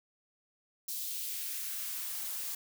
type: noise with high-pass filter sweep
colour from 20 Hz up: blue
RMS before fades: -38 dBFS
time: 0.88-2.55 s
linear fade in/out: 5 ms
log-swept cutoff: 4300 to 480 Hz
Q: 1.2
effects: none